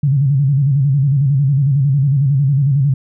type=tone with vibrato; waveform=sine; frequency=138.59 Hz; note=C#3; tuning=in tune; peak=-10 dBFS; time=0.03-2.94 s; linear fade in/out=5 ms; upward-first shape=square; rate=11 Hz; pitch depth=88 cents each way; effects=none